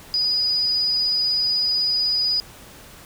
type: tone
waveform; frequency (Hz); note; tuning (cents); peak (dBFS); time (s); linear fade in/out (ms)
sine; 4942; D#8; -13; -18; 0.14-2.4; 0
effects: pink hiss -44 dBFS RMS until 3.05 s